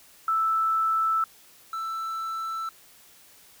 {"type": "tone pair in turn", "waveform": ["sine", "triangle"], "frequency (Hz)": [1318.5, 1326.9], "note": ["E6", "E6"], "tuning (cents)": [0, 11], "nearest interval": "unison", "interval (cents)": 11, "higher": "second", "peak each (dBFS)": [-21, -27], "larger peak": "first", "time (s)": [[0.28, 1.24], [1.73, 2.69]], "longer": "neither", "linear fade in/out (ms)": 2, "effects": ["white hiss -54 dBFS RMS until 3.6 s"]}